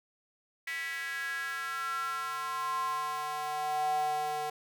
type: tone with high-pass filter sweep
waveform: square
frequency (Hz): 150.6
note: D3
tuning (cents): +44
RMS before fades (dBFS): -34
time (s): 0.67-4.5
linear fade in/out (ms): 5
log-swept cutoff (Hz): 2000 to 630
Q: 7.1
effects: none